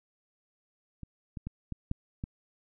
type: clicks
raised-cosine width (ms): 5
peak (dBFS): -29 / -26 / -24 / -23 / -18 / -22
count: 6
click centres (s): 1.033 / 1.372 / 1.47 / 1.723 / 1.914 / 2.239
effects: none